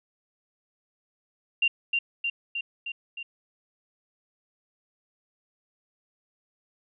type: tone with echo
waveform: sine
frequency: 2774 Hz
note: F7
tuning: 12 cents flat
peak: -19 dBFS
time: 1.62-1.68 s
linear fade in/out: 5 ms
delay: 310 ms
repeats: 5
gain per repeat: -3 dB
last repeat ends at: 3.23 s
effects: none